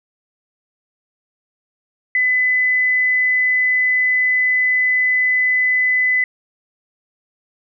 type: tone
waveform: sine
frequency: 2008 Hz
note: B6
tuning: 28 cents sharp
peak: -13 dBFS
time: 2.15-6.24 s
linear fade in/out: 2 ms
effects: none